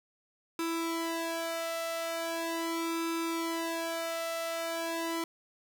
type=tone with flanger; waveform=sawtooth; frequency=331.3 Hz; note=E4; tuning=9 cents sharp; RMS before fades=-34 dBFS; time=0.59-5.24 s; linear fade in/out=2 ms; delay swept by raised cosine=0.8 to 1.46 ms; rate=0.4 Hz; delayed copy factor=+1; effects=11-bit